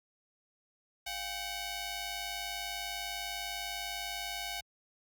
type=ring-modulated tone; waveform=10% pulse; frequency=750 Hz; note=F#5; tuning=23 cents sharp; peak=-25 dBFS; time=1.06-4.61 s; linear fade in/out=10 ms; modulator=1450 Hz; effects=high-pass 80 Hz 12 dB/octave